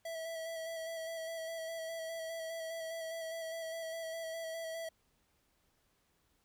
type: tone with vibrato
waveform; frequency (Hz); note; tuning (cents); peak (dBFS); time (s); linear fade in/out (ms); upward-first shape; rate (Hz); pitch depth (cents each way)
square; 654; E5; -14; -40; 0.05-4.89; 5; square; 4.9; 18
effects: pink hiss -75 dBFS RMS until 6.44 s